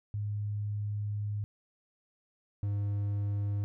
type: tone pair in turn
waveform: sine / triangle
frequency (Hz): 103.83 / 101.75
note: G#2 / G#2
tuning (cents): 0 / -35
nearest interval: unison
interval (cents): 35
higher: first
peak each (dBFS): -31 / -27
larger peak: second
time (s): 0.14-1.44 / 2.63-3.64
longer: first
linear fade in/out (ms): 0
effects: none